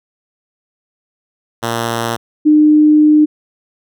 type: tone pair in turn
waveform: 5% pulse / sine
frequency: 116.2 / 303.1 Hz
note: A#2 / D#4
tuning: -5 / -45 cents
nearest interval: octave + perfect fourth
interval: 1660 cents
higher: second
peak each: -5 dBFS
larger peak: neither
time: 1.62-2.17 / 2.45-3.26 s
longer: second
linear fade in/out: 20 ms
effects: none